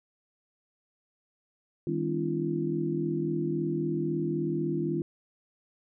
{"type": "tone cluster", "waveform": "sine", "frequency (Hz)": [156.1, 199.5, 261.8, 297.9, 341.5], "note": ["D#3", "G3", "C4", "D4", "F4"], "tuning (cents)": [6, 31, 1, 25, -39], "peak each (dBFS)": [-32, -37, -36, -36, -30], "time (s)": [1.87, 5.02], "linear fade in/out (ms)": 2, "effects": []}